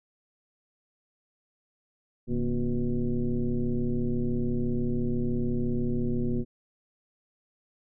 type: tone with frequency modulation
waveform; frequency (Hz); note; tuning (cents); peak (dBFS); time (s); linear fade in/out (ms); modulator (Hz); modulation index
sine; 110; A2; 0; -24; 2.27-6.45; 50; 127; 1.9
effects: none